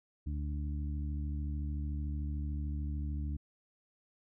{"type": "harmonic tone", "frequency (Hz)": 73.5, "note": "D2", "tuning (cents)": 2, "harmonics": [1, 2, 3, 4], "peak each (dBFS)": [-34, -43, -47, -47], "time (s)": [0.26, 3.37], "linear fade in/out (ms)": 10, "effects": []}